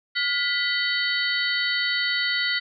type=tone cluster; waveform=sine; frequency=1427 / 1979 / 3074 / 3824 / 4454 Hz; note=F6 / B6 / G7 / A#7 / C#8; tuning=+37 / +3 / -35 / +43 / +7 cents; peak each=-29 / -25 / -30 / -31 / -28 dBFS; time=0.15-2.6 s; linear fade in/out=20 ms; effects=none